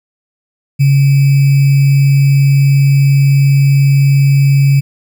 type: tone with sample-and-hold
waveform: sine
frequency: 138.59 Hz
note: C#3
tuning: in tune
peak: -5 dBFS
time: 0.79-4.81 s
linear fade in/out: 20 ms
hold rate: 2450 Hz
effects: none